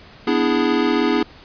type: chord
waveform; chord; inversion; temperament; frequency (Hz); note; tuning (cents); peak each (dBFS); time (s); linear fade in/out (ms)
square; E dominant seventh; second; equal; 246.9 / 293.7 / 329.6 / 415.3; B3 / D4 / E4 / G#4; 0 / 0 / 0 / 0; -22; 0.27-1.23; 5
effects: pink hiss -44 dBFS RMS until 1.44 s + resampled to 11025 Hz